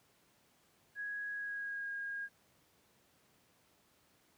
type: tone with pitch glide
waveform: sine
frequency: 1661.2 to 1628.9 Hz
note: G#6 to G#6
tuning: 0 to -34 cents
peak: -38 dBFS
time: 0.95-2.29 s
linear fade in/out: 50 ms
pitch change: -34 cents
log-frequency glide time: 1.31-1.9 s
effects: pink hiss -70 dBFS RMS until 4.37 s + high-pass 100 Hz 12 dB/octave